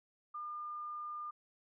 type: tone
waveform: sine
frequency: 1206 Hz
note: D6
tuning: 46 cents sharp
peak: -40 dBFS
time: 0.34-1.31 s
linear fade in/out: 10 ms
effects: none